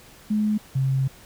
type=tone pair in turn; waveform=sine; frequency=212.3 / 133.74 Hz; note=G#3 / C3; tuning=+38 / +38 cents; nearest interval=minor sixth; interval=800 cents; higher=first; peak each=-19 dBFS; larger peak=neither; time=0.3-0.58 / 0.75-1.08 s; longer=second; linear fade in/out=10 ms; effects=pink hiss -49 dBFS RMS until 1.25 s